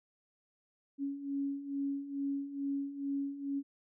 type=beating tone pair; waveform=sine; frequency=277.2 / 279.5 Hz; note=C#4 / C#4; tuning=0 / +14 cents; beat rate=2.3 Hz; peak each=-40 / -35 dBFS; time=0.98-3.63 s; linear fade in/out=50 ms; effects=none

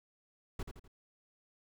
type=noise with echo; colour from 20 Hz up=brown; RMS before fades=-37 dBFS; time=0.59-0.63 s; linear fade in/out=5 ms; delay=83 ms; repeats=3; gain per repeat=-7 dB; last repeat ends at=0.879 s; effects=none

